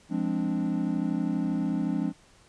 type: chord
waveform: triangle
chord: D half-diminished seventh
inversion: first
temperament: equal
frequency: 174.61 / 207.7 / 261.6 / 293.7 Hz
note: F3 / Ab3 / C4 / D4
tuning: 0 / 0 / 0 / 0 cents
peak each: -29 dBFS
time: 0.09-2.13 s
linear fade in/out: 50 ms
effects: pink hiss -58 dBFS RMS until 2.48 s + resampled to 22050 Hz